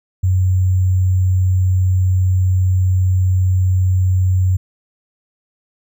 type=tone with sample-and-hold; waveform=sine; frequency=92.5 Hz; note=F#2; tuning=in tune; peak=-11 dBFS; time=0.23-4.57 s; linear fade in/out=10 ms; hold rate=7350 Hz; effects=none